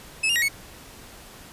40% pulse tone with pitch steps, 2597 / 2811 / 1896 / 2208 Hz, E7 / F7 / A#6 / C#7, -26 / +11 / +29 / -7 cents, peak -19 dBFS, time 0.23-0.486 s, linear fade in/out 10 ms, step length 64 ms, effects pink hiss -45 dBFS RMS until 1.52 s + resampled to 32000 Hz

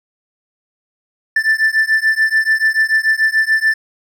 triangle beating tone pair, 1763 / 1769.9 Hz, A6 / A6, +3 / +10 cents, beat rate 6.9 Hz, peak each -13 / -13 dBFS, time 1.36-3.74 s, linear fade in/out 5 ms, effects none

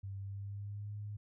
sine tone with pitch glide, 98 to 103.83 Hz, G2 to G#2, 0 to 0 cents, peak -40 dBFS, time 0.03-1.17 s, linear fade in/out 10 ms, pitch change +100 cents, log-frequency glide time 0.19-0.93 s, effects none

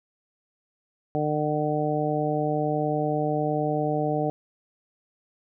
harmonic tone, 150.7 Hz, D3, 45 cents sharp, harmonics 1 / 2 / 3 / 4 / 5, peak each -29 / -29 / -29 / -29 / -29 dBFS, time 1.15-4.3 s, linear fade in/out 0 ms, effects none

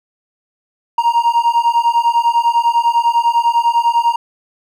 triangle beating tone pair, 932.3 / 942.3 Hz, A#5 / A#5, 0 / +18 cents, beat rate 10 Hz, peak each -12 dBFS, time 0.98-4.16 s, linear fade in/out 5 ms, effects none

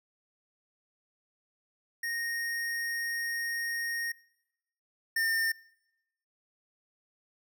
square tone pair in turn, 1859 / 1810.3 Hz, A#6 / A6, -5 / +49 cents, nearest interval unison, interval 46 cents, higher first, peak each -32 / -27 dBFS, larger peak second, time 2.03-4.12 / 5.16-5.52 s, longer first, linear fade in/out 5 ms, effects noise-tail reverb RT60 0.9 s tail -24 dB re dry

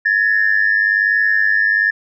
sine tone pair together, 1700 / 1801.1 Hz, G#6 / A6, +40 / +40 cents, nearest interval minor second, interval 100 cents, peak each -14 dBFS, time 0.05-1.91 s, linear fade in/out 10 ms, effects tanh soft clip ceiling -5 dBFS

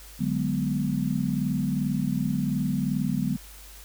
sine chord, G# half-diminished seventh, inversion second, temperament equal, 146.83 / 185 / 207.7 / 246.9 Hz, D3 / F#3 / G#3 / B3, 0 / 0 / 0 / 0 cents, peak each -29 dBFS, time 0.19-3.37 s, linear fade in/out 20 ms, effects added 50 Hz sine -46 dBFS peak until 3.84 s + white hiss -48 dBFS RMS until 3.84 s

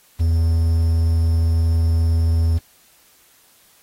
triangle tone with quantisation, 82.41 Hz, E2, in tune, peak -12 dBFS, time 0.19-2.59 s, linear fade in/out 20 ms, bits 7, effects white hiss -54 dBFS RMS until 3.82 s + AAC 48 kbps

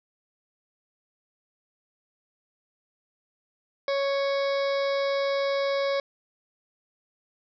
harmonic tone, 554.4 Hz, C#5, in tune, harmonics 1 / 2 / 3 / 4 / 6 / 7 / 8 / 9 / 10, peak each -24 / -34 / -39 / -36 / -44 / -40 / -45 / -42 / -48 dBFS, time 3.88-6 s, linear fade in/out 2 ms, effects none

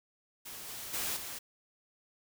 white noise with level steps, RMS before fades -45 / -43 / -35 / -42 dBFS, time 0.45-1.39 s, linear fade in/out 10 ms, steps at 0.67 / 0.93 / 1.16 s, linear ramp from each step 10 ms, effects none

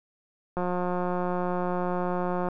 click train, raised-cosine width 1 ms, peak -16 dBFS, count 344, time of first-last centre 0.57-2.486 s, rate 179 Hz, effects none

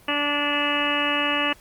harmonic tone, 290.8 Hz, D4, 17 cents flat, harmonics 1 / 2 / 3 / 4 / 5 / 6 / 7 / 8 / 9 / 10, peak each -29 / -30 / -32 / -28 / -35 / -29 / -32 / -37 / -27 / -27 dBFS, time 0.08-1.53 s, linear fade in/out 5 ms, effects pink hiss -52 dBFS RMS until 1.6 s + Opus 32 kbps

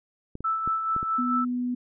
clicks, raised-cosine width 3 ms, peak -23 dBFS, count 5, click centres 0.354 / 0.406 / 0.676 / 0.964 / 1.029 s
sine tone with tremolo, 1318 Hz, E6, 1 cent flat, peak -22 dBFS, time 0.44-1.45 s, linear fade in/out 10 ms, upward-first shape sine, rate 4.6 Hz, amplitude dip 45%
sine tone, 246.9 Hz, B3, in tune, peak -25 dBFS, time 1.18-1.75 s, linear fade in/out 10 ms
effects none

